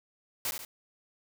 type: noise with echo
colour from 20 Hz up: white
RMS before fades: -32 dBFS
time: 0.45-0.51 s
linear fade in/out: 2 ms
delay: 70 ms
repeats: 2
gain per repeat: -6 dB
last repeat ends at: 0.65 s
effects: none